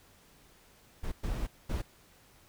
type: noise bursts at uneven times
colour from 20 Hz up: brown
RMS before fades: -33 dBFS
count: 3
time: 1.03-1.12 / 1.23-1.47 / 1.69-1.82 s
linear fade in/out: 10 ms
effects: pink hiss -61 dBFS RMS until 2.48 s